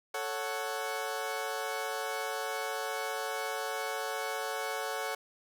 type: chord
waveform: 20% pulse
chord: F# minor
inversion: first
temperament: equal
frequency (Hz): 440 / 554.4 / 740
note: A4 / C#5 / F#5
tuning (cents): 0 / 0 / 0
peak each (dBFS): -33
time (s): 0.14-5.15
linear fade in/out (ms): 5
effects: none